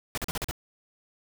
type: noise bursts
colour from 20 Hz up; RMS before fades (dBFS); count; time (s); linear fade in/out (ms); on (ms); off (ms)
pink; -31; 6; 0.15-0.511; 0; 26; 41
effects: none

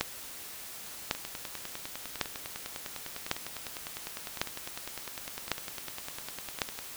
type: two click trains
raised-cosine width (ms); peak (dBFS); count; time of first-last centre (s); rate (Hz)
0.2; -20 / -9; 57 / 7; 1.15-6.789 / 0.01-6.618; 9.93 / 0.908
effects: white hiss -44 dBFS RMS until 6.96 s

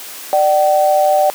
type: tone pair together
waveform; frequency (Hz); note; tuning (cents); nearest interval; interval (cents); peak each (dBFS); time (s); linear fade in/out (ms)
sine; 594 / 763; D5 / G5; +20 / -47; major third; 433; -12; 0.33-1.3; 0
effects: white hiss -31 dBFS RMS until 1.34 s + high-pass 300 Hz 12 dB/octave

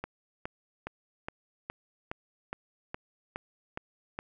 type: click train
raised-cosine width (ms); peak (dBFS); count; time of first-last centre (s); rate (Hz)
0.5; -20; 11; 0.04-4.189; 2.41
effects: none

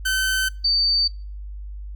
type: tone pair in turn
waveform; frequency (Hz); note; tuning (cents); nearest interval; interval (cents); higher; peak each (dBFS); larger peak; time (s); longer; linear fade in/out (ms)
sawtooth / sine; 1532 / 4591; G6 / D8; -40 / -40; octave + perfect fifth; 1900; second; -16 / -16; neither; 0.05-0.49 / 0.64-1.08; neither; 10
effects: noise-tail reverb RT60 0.4 s tail -25 dB re dry + added 50 Hz sine -31 dBFS peak until 1.95 s

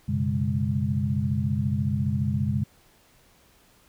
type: tone cluster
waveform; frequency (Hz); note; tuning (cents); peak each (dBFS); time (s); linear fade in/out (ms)
sine; 93.1 / 125.3 / 139.8 / 205.2; F#2 / B2 / C#3 / G#3; +11 / +25 / +15 / -21; -28; 0.08-2.64; 10
effects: pink hiss -59 dBFS RMS until 3.88 s

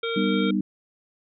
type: harmonic tone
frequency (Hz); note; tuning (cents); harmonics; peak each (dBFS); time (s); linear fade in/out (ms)
460.3; A#4; -22; 1 / 3 / 5 / 7 / 8; -27 / -32 / -34 / -35 / -36; 0.03-0.51; 5
type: chord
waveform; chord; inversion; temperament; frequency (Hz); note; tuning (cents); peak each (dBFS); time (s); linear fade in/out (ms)
sine; G augmented; none; just; 196 / 245 / 306.2; G3 / B3 / D#4; 0 / -14 / -28; -23 / -28 / -26; 0.16-0.61; 5
effects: none

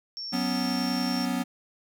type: tone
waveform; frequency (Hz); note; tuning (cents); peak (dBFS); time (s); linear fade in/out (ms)
sine; 5460; F8; -40; -33; 0.17-1.25; 0
type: chord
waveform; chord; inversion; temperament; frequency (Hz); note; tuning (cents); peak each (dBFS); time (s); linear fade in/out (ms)
square; F# suspended fourth; none; equal; 185 / 246.9 / 277.2; F#3 / B3 / C#4; 0 / 0 / 0; -33 / -29 / -33; 0.32-1.44; 20
effects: none

